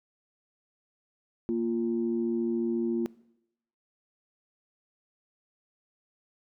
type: tone pair together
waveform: sine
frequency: 232.9 / 347 Hz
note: A#3 / F4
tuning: -1 / -11 cents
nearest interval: perfect fifth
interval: 690 cents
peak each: -28 / -28 dBFS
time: 1.49-3.06 s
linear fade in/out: 0 ms
effects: noise-tail reverb RT60 0.8 s tail -21 dB re dry + tanh soft clip ceiling -18 dBFS